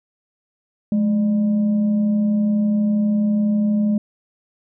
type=tone with frequency modulation; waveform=sine; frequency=211.1 Hz; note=G#3; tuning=29 cents sharp; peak=-15 dBFS; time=0.92-3.98 s; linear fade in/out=2 ms; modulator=390 Hz; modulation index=0.26; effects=none